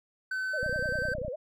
triangle tone with pitch glide, 1523 to 1549.6 Hz, F#6 to G6, +50 to -20 cents, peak -28 dBFS, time 0.31-1.14 s, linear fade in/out 5 ms, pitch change +30 cents, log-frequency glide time 0.57-0.68 s
sine tone with vibrato, 554.4 Hz, C#5, in tune, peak -33 dBFS, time 0.53-1.36 s, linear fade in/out 10 ms, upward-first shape sine, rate 10 Hz, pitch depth 220 cents each way
click train, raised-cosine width 5 ms, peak -27 dBFS, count 21, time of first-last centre 0.63-1.281 s, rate 30.7 Hz
effects none

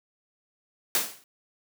white noise with exponential decay, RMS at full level -21 dBFS, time 0.95-1.24 s, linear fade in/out 1 ms, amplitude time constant 62 ms, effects high-pass 150 Hz 12 dB/octave

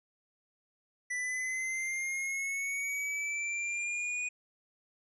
square linear sweep, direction up, 1975 to 2473 Hz, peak -33 dBFS, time 1.1-4.29 s, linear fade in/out 10 ms, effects resampled to 24000 Hz

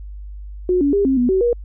sine tone with pitch steps, 363.2 / 283.9 / 401.9 / 266.8 / 245.4 / 379 / 477.9 Hz, F#4 / C#4 / G4 / C4 / B3 / F#4 / A#4, -32 / +41 / +43 / +34 / -11 / +42 / +43 cents, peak -13 dBFS, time 0.69-1.53 s, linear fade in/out 2 ms, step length 120 ms, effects added 50 Hz sine -30 dBFS peak until 1.64 s

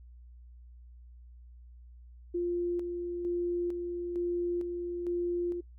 sine tone with tremolo, 349.2 Hz, F4, in tune, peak -28 dBFS, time 2.34-5.61 s, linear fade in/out 10 ms, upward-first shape square, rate 1.1 Hz, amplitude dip 40%, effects noise-tail reverb RT60 0.1 s tail -21 dB re dry + added 60 Hz sine -49 dBFS peak until 5.78 s

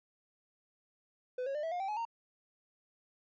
triangle tone with pitch steps, 503 / 548.5 / 598.2 / 652.3 / 711.3 / 775.7 / 845.9 / 922.5 Hz, B4 / C#5 / D5 / E5 / F5 / G5 / G#5 / A#5, +32 / -18 / +32 / -18 / +32 / -18 / +32 / -18 cents, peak -32 dBFS, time 1.38-2.052 s, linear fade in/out 5 ms, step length 84 ms, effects resampled to 16000 Hz

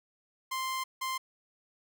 sawtooth tone bursts at uneven times, 1046.5 Hz, C6, in tune, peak -28 dBFS, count 2, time 0.51-0.84 / 1.01-1.18 s, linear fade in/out 10 ms, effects none

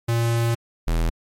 square tone pair in turn, 116.54 / 41.2 Hz, A#2 / E1, 0 / 0 cents, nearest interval octave + tritone, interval 1800 cents, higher first, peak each -19 dBFS, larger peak neither, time 0.08-0.55 / 0.87-1.1 s, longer first, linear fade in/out 10 ms, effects MP3 64 kbps

